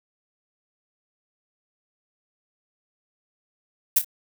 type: noise with echo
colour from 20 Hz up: violet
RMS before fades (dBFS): -17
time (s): 3.96-3.99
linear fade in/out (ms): 5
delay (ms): 28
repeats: 2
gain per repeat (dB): -10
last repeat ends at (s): 4.046
effects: none